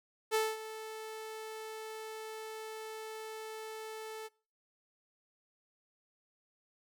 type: tone with ADSR envelope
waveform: sawtooth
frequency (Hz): 438.4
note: A4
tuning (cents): -6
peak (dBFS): -23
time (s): 0.31-4.29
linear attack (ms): 35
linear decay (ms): 220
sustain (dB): -15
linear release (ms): 30
effects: noise-tail reverb RT60 0.4 s tail -23 dB re dry